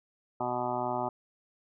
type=harmonic tone; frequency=123.47 Hz; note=B2; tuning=in tune; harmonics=1 / 2 / 3 / 5 / 6 / 7 / 8 / 9 / 10; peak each=-43 / -39 / -38 / -36 / -35 / -35 / -39 / -44 / -41 dBFS; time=0.4-1.09 s; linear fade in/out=5 ms; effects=none